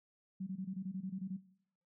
sine tone bursts, 188.8 Hz, F#3, 35 cents sharp, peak -37 dBFS, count 11, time 0.4-1.369 s, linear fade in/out 10 ms, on 69 ms, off 21 ms, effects noise-tail reverb RT60 0.7 s tail -18 dB re dry

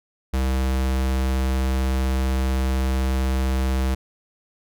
square tone, 65.41 Hz, C2, in tune, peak -20 dBFS, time 0.33-3.95 s, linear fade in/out 10 ms, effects none

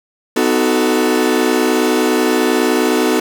40% pulse chord, B dominant seventh, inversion none, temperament equal with one note detuned, 251.3 / 311.1 / 370 / 440 Hz, B3 / D#4 / F#4 / A4, +30 / 0 / 0 / 0 cents, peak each -17 dBFS, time 0.36-3.2 s, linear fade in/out 5 ms, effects none

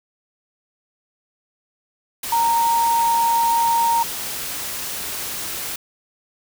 sine tone in noise, 928 Hz, A#5, 8 cents flat, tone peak -15 dBFS, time 2.32-4.03 s, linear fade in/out 5 ms, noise white, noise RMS -28 dBFS, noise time 2.23-5.76 s, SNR +10 dB, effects none

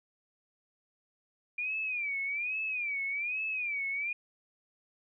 sine tone with vibrato, 2392 Hz, D7, 31 cents sharp, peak -31 dBFS, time 1.58-4.13 s, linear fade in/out 5 ms, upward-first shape sine, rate 1.2 Hz, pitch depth 150 cents each way, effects none

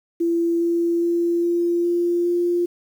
sine tone with pitch steps, 338 / 340.2 / 342.3 / 344.5 / 346.7 / 348.9 Hz, E4 / F4 / F4 / F4 / F4 / F4, +43 / -45 / -35 / -24 / -13 / -2 cents, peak -17 dBFS, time 0.2-2.66 s, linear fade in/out 10 ms, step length 410 ms, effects 8-bit

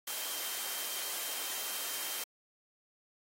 sine tone in noise, 3161 Hz, G7, 14 cents sharp, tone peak -47 dBFS, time 0.07-2.24 s, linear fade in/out 5 ms, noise white, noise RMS -38 dBFS, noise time 0.07-2.24 s, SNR -12 dB, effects high-pass 400 Hz 12 dB/octave + AAC 48 kbps

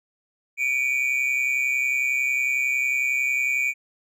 triangle tone pair together, 2290 / 2421 Hz, D7 / D#7, -44 / -48 cents, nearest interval minor second, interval 96 cents, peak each -22 dBFS, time 0.57-3.74 s, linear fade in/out 50 ms, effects none

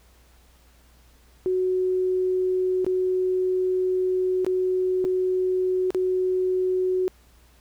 sine tone with dropouts, 369.8 Hz, F#4, 1 cent flat, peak -20 dBFS, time 1.46-7.08 s, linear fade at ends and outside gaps 0 ms, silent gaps 2.846-2.865 / 4.447-4.465 / 5.043-5.05 / 5.905-5.947 s, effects added 60 Hz sine -54 dBFS peak until 7.6 s + pink hiss -59 dBFS RMS until 7.6 s

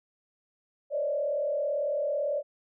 sine tone with frequency modulation, 582 Hz, D5, 16 cents flat, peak -26 dBFS, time 0.9-2.43 s, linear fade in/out 50 ms, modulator 38 Hz, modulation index 1, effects none

